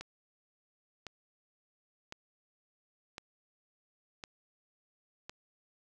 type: click train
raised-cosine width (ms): 0.2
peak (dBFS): -25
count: 6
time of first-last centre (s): 0.01-5.295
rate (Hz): 0.946
effects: none